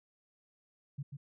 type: tone with echo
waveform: sine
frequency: 140.5 Hz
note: C#3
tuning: 24 cents sharp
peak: -36 dBFS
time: 0.98-1.03 s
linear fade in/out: 10 ms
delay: 140 ms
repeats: 1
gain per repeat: -5 dB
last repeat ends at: 1.17 s
effects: none